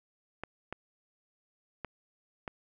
clicks, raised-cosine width 0.5 ms, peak -22 dBFS, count 4, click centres 0.436 / 0.726 / 1.847 / 2.478 s, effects none

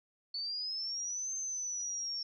sine linear two-way sweep, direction up then down, 4435 to 6300 to 5440 Hz, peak -35 dBFS, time 0.34-2.23 s, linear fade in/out 5 ms, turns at 1.34 s, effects none

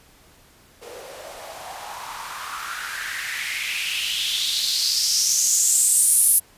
blue noise with band-pass filter sweep, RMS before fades -23 dBFS, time 0.81-6.4 s, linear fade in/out 20 ms, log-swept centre 460 to 11000 Hz, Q 4.6, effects pink hiss -53 dBFS RMS until 6.57 s + resampled to 32000 Hz

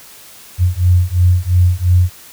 sine beating tone pair, 88.1 / 91 Hz, F2 / F#2, +16 / -28 cents, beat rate 2.9 Hz, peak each -12 dBFS, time 0.58-2.1 s, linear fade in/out 50 ms, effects white hiss -39 dBFS RMS until 2.32 s

